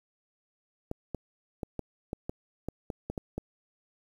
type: clicks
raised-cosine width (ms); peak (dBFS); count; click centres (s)
2; -20; 11; 0.914 / 1.147 / 1.632 / 1.793 / 2.131 / 2.295 / 2.686 / 2.902 / 3.1 / 3.178 / 3.38
effects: 9-bit